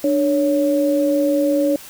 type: tone pair together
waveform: sine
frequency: 296.3 / 559.3 Hz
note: D4 / C#5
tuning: +15 / +15 cents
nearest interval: major seventh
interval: 1100 cents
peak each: -17 dBFS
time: 0.04-1.76 s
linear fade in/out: 2 ms
effects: white hiss -39 dBFS RMS until 1.89 s